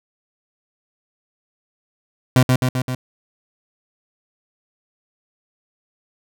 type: tone with echo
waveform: 30% pulse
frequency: 127.3 Hz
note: C3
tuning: 47 cents flat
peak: -7 dBFS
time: 2.36-2.43 s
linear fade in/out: 2 ms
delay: 130 ms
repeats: 4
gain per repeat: -3 dB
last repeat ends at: 2.95 s
effects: none